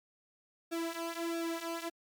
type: tone with flanger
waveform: sawtooth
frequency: 333.9 Hz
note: E4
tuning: 22 cents sharp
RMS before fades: -37 dBFS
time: 0.71-1.9 s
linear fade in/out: 20 ms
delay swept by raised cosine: 0.97 to 3.57 ms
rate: 1.5 Hz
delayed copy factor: -0.8
effects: MP3 96 kbps